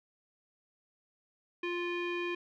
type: tone with low-pass filter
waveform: square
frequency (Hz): 349.8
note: F4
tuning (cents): +3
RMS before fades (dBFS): -35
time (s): 1.63-2.35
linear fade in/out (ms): 5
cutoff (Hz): 2600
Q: 4.2
effects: none